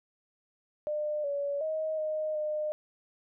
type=tone with pitch steps; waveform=sine; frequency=601 / 568 / 629 / 619 / 608 Hz; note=D5 / C#5 / D#5 / D#5 / D#5; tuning=+40 / +42 / +19 / -9 / -40 cents; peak=-29 dBFS; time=0.87-2.72 s; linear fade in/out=0 ms; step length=370 ms; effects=none